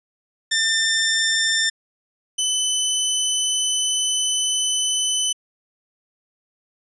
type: tone pair in turn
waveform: 15% pulse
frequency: 1794 / 3017 Hz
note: A6 / F#7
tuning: +33 / +33 cents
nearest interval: major sixth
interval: 900 cents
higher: second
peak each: -11 dBFS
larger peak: neither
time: 0.51-1.7 / 2.38-5.33 s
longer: second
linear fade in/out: 10 ms
effects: resampled to 22050 Hz